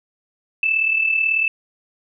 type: tone with amplitude modulation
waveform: sine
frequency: 2635 Hz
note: E7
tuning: 1 cent flat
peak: -13 dBFS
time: 0.63-1.48 s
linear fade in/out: 2 ms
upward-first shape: sine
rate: 38.2 Hz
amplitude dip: 60%
effects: none